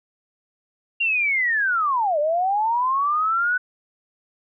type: linear two-way sweep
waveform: sine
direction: down then up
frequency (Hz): 2794 to 577 to 1501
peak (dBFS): -18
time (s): 1-3.58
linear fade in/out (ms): 10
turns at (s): 2.19
effects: none